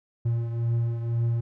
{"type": "beating tone pair", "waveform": "triangle", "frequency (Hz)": [116.54, 118.54], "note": ["A#2", "A#2"], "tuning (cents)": [0, 29], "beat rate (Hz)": 2, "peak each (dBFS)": [-22, -30], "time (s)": [0.25, 1.41], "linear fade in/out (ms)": 10, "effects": []}